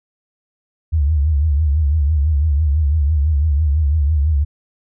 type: tone with vibrato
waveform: sine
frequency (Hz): 74.7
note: D2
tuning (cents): +30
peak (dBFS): -12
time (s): 0.92-4.45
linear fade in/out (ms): 20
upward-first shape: triangle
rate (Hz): 6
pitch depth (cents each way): 160
effects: none